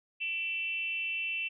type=tone with frequency modulation; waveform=sine; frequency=2678 Hz; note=E7; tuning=27 cents sharp; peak=-31 dBFS; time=0.2-1.49 s; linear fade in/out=20 ms; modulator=342 Hz; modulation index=0.54; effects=none